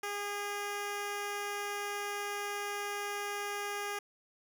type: tone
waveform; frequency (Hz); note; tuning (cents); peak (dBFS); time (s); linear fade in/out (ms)
10% pulse; 408.3; G#4; -29; -27; 0.03-3.99; 5
effects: none